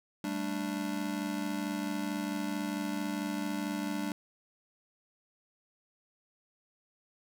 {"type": "chord", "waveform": "square", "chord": "G suspended second", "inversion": "none", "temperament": "just", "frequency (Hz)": [196, 220.5, 294], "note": ["G3", "A3", "D4"], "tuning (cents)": [0, 4, 2], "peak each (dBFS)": [-38, -40, -36], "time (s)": [0.24, 4.12], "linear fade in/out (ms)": 2, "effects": []}